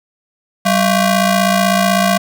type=ring-modulated tone; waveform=sawtooth; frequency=440 Hz; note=A4; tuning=in tune; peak=-4 dBFS; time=0.65-2.18 s; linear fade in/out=10 ms; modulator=248 Hz; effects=none